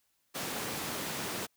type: high-pass noise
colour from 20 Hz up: pink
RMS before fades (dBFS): -37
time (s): 0.34-1.47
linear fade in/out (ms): 20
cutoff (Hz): 160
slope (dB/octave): 12
effects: white hiss -75 dBFS RMS until 1.56 s